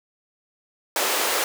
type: high-pass noise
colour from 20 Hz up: pink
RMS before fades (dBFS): -23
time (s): 0.96-1.44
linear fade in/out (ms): 2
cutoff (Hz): 390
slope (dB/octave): 24
effects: none